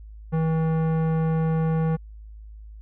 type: tone with tanh clipping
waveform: sine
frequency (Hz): 160.8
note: E3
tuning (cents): -43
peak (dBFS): -22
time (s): 0.32-1.97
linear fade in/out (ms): 20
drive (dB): 16
effects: added 53 Hz sine -39 dBFS peak until 2.81 s